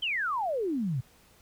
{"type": "exponential sweep", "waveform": "sine", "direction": "down", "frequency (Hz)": [3187, 117.4], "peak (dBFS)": -27, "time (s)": [0.02, 1.01], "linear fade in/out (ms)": 10, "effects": ["pink hiss -60 dBFS RMS until 1.41 s"]}